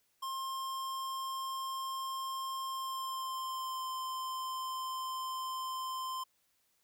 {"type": "tone with pitch glide", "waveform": "square", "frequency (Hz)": [1062, 1039.5], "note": ["C6", "C6"], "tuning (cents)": [25, -12], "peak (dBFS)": -37, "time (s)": [0.22, 6.24], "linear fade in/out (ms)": 10, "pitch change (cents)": -37, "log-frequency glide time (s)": [2.65, 3.88], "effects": ["white hiss -75 dBFS RMS until 6.83 s"]}